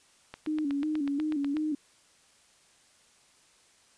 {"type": "click train", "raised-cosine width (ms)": 0.3, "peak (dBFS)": -24, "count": 11, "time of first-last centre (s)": [0.34, 1.569], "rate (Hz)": 8.14}
{"type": "tone with vibrato", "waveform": "sine", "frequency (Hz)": 294.6, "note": "D4", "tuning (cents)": 6, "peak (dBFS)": -27, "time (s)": [0.47, 1.75], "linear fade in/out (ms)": 5, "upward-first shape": "square", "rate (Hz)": 2.8, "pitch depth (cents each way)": 76}
{"effects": ["white hiss -62 dBFS RMS until 3.97 s", "resampled to 22050 Hz"]}